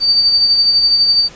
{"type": "tone with tremolo", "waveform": "sine", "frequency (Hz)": 4611, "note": "D8", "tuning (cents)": -33, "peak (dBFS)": -7, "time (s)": [0, 1.29], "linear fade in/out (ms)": 50, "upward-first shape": "sine", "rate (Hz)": 12, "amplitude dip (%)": 40, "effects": ["pink hiss -38 dBFS RMS until 1.35 s", "resampled to 16000 Hz"]}